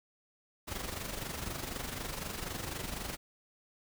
pink noise with amplitude modulation, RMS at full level -37 dBFS, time 0.67-3.17 s, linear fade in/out 20 ms, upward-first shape sine, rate 24 Hz, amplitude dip 60%, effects none

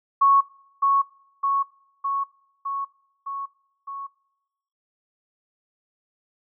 sine tone with echo, 1106 Hz, C#6, 4 cents flat, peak -13 dBFS, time 0.21-0.41 s, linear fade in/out 10 ms, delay 610 ms, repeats 6, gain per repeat -3 dB, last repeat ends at 4.07 s, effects noise-tail reverb RT60 0.9 s tail -22 dB re dry

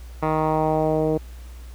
10% pulse tone with low-pass filter sweep, 156.4 Hz, D#3, 9 cents sharp, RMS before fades -21 dBFS, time 0.22-1.18 s, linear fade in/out 10 ms, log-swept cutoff 1400 to 460 Hz, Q 2, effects added 60 Hz sine -36 dBFS peak until 1.74 s + pink hiss -51 dBFS RMS until 1.74 s

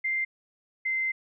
sine tone pair in turn, 2093 / 2075 Hz, C7 / C7, 0 / -15 cents, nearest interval unison, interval 15 cents, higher first, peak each -25 dBFS, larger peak neither, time 0.04-0.25 / 0.85-1.12 s, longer second, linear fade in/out 10 ms, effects none

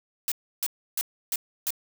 blue noise bursts, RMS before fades -27 dBFS, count 5, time 0.28-1.705 s, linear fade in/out 0 ms, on 37 ms, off 310 ms, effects none

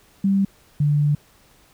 sine tone pair in turn, 196 / 146.83 Hz, G3 / D3, 0 / 0 cents, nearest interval perfect fourth, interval 500 cents, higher first, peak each -15 / -15 dBFS, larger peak neither, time 0.24-0.45 / 0.8-1.15 s, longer second, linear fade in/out 5 ms, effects pink hiss -55 dBFS RMS until 1.73 s

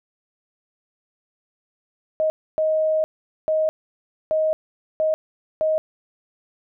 sine tone bursts at uneven times, 627 Hz, D#5, 13 cents sharp, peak -17 dBFS, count 6, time 2.2-2.3 / 2.58-3.04 / 3.48-3.69 / 4.31-4.53 / 5-5.14 / 5.61-5.78 s, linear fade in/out 0 ms, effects none

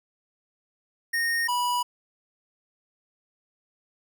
square tone pair in turn, 1850 / 978.3 Hz, A#6 / B5, -14 / -17 cents, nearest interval major seventh, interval 1103 cents, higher first, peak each -24 dBFS, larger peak neither, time 1.13-1.48 / 1.48-1.83 s, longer neither, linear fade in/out 10 ms, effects none

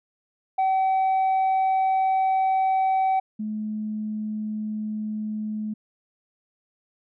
sine tone pair in turn, 763 / 214.1 Hz, G5 / A3, -47 / -47 cents, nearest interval octave + minor seventh, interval 2200 cents, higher first, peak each -16 / -26 dBFS, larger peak first, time 0.58-3.2 / 3.39-5.74 s, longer first, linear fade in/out 10 ms, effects tanh soft clip ceiling -18 dBFS

